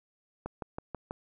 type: click train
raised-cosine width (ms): 1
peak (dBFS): -22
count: 5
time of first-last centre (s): 0.46-1.109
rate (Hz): 6.16
effects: none